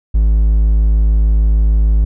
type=tone; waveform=triangle; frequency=53.3 Hz; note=G#1; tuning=46 cents sharp; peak=-6 dBFS; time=0.14-2.05 s; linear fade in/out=10 ms; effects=none